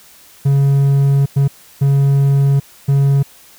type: tone bursts at uneven times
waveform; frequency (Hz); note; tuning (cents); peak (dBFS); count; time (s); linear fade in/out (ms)
triangle; 139; C#3; +5; -7; 4; 0.45-1.26 / 1.36-1.48 / 1.81-2.6 / 2.88-3.23; 10
effects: white hiss -44 dBFS RMS until 3.58 s